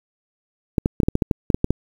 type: clicks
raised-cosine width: 3 ms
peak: -4 dBFS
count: 12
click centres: 0.782 / 0.859 / 1.002 / 1.033 / 1.085 / 1.154 / 1.222 / 1.312 / 1.502 / 1.545 / 1.644 / 1.706 s
effects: 7-bit